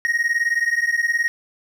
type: beating tone pair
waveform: triangle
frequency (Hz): 1864.7 / 1883.7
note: A#6 / A#6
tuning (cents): 0 / +18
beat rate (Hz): 19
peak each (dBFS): -19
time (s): 0.05-1.28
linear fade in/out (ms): 0
effects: none